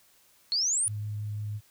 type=exponential sweep; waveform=sine; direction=up; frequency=4244 to 10000 Hz; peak=-24 dBFS; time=0.52-0.88 s; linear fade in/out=0 ms
type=tone with vibrato; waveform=sine; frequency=105.1 Hz; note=G#2; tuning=21 cents sharp; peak=-31 dBFS; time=0.86-1.61 s; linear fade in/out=50 ms; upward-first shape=triangle; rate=5.9 Hz; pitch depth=10 cents each way
effects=white hiss -62 dBFS RMS until 1.7 s